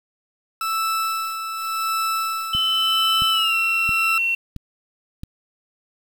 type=tone with tremolo; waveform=40% pulse; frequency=1318.5 Hz; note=E6; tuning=in tune; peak=-19 dBFS; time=0.61-4.18 s; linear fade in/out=2 ms; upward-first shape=sine; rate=0.88 Hz; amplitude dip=55%
type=tone with pitch glide; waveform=sine; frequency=3035 to 2720 Hz; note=F#7 to F7; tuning=+43 to -46 cents; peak=-18 dBFS; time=2.53-4.35 s; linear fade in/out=5 ms; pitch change=-189 cents; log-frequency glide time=3.3-3.55 s
type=click train; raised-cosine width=5 ms; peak=-19 dBFS; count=5; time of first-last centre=2.55-5.235 s; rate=1.49 Hz
effects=7-bit